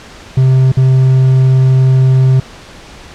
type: tone with dropouts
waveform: triangle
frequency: 130.81 Hz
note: C3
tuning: in tune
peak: -3 dBFS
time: 0.37-2.4 s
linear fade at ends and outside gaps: 5 ms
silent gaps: 0.72-0.77 s
effects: pink hiss -34 dBFS RMS until 3.14 s + low-pass 6000 Hz 12 dB/octave